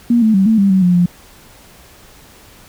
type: tone with pitch steps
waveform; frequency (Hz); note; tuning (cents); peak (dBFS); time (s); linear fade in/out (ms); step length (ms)
sine; 237.2 / 219.2 / 192.2 / 222 / 197.6 / 189.2 / 178.3 / 175.8; A#3 / A3 / G3 / A3 / G3 / F#3 / F3 / F3; +30 / -6 / -34 / +16 / +14 / +39 / +36 / +12; -8; 0.1-1.06; 5; 120
effects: pink hiss -43 dBFS RMS until 2.68 s